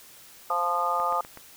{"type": "harmonic tone", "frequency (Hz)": 174.61, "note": "F3", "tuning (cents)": 0, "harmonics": [3, 4, 5, 6, 7], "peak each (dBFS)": [-33, -31, -29, -35, -26], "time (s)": [0.5, 1.21], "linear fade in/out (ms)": 2}
{"type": "click train", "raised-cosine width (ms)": 0.5, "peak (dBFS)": -26, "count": 4, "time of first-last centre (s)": [1, 1.374], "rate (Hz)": 8.03}
{"effects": ["white hiss -50 dBFS RMS until 1.56 s"]}